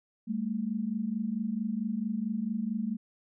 sine tone pair together, 200.3 / 224.8 Hz, G3 / A3, +38 / +37 cents, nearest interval major second, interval 199 cents, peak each -33 / -31 dBFS, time 0.27-2.97 s, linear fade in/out 20 ms, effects none

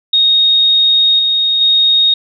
sine tone with level steps, 3729 Hz, A#7, in tune, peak -7 / -10 / -7 dBFS, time 0.13-2.14 s, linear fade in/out 5 ms, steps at 1.19 / 1.61 s, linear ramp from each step 2 ms, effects none

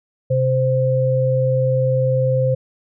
sine tone pair together, 130 / 520 Hz, C3 / C5, -11 / -11 cents, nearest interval 2 octaves, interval 2400 cents, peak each -17 dBFS, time 0.3-2.55 s, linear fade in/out 10 ms, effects none

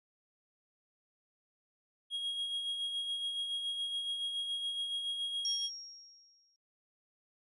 triangle tone with tremolo, 3283 Hz, G#7, 21 cents flat, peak -31 dBFS, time 2.1-5.7 s, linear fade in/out 50 ms, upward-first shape sine, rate 7.1 Hz, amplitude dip 40%
sine tone with exponential decay, 5588 Hz, F8, in tune, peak -32 dBFS, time 5.45-6.56 s, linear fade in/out 1 ms, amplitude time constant 240 ms
effects noise-tail reverb RT60 0.1 s tail -20 dB re dry + resampled to 32000 Hz

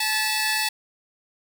sawtooth tone cluster, 865 / 1733 / 1944 / 2625 / 4462 Hz, A5 / A6 / B6 / E7 / C#8, -30 / -27 / -28 / -8 / +11 cents, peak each -25 / -25 / -27 / -24 / -25 dBFS, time 0-0.69 s, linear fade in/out 5 ms, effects none

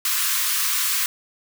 white high-pass noise, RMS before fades -22 dBFS, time 0.05-1.06 s, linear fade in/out 2 ms, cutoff 1000 Hz, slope 96 dB/octave, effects none

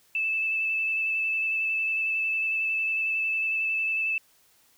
sine tone with vibrato, 2630 Hz, E7, 5 cents flat, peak -24 dBFS, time 0.15-4.18 s, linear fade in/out 2 ms, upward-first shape square, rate 11 Hz, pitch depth 10 cents each way, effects white hiss -62 dBFS RMS until 4.77 s

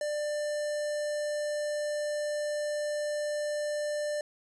square tone with notch filter, 594 Hz, D5, 20 cents sharp, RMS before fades -32 dBFS, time 0.01-4.21 s, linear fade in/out 2 ms, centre 2700 Hz, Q 1.3, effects resampled to 22050 Hz

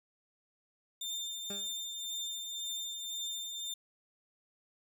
30% pulse tone with tremolo, 3603 Hz, A7, 40 cents sharp, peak -33 dBFS, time 1.01-3.74 s, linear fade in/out 5 ms, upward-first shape triangle, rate 1.9 Hz, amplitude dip 40%
20% pulse tone with exponential decay, 200.5 Hz, G3, 39 cents sharp, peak -34 dBFS, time 1.5-1.77 s, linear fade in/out 2 ms, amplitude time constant 57 ms
effects none

